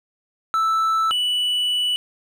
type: tone pair in turn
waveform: triangle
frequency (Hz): 1318.5 / 2960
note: E6 / F#7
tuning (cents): 0 / 0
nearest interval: octave + major second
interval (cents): 1400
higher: second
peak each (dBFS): -15 / -17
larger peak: first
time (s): 0.54-1.11 / 1.11-1.96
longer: second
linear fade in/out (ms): 0
effects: none